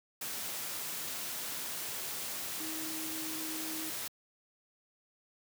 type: tone in noise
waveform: sine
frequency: 316.5 Hz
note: D#4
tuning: 30 cents sharp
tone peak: -42 dBFS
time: 2.6-3.9 s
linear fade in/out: 5 ms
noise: white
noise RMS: -39 dBFS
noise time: 0.21-4.08 s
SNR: -6 dB
effects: high-pass 100 Hz 12 dB/octave